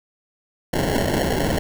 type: noise with sample-and-hold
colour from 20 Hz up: violet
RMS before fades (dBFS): -21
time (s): 0.73-1.59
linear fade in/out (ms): 5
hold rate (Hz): 1225
effects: none